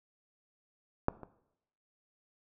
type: clicks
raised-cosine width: 1 ms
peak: -12 / -30 dBFS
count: 2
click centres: 1.084 / 1.233 s
effects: noise-tail reverb RT60 0.8 s tail -19 dB re dry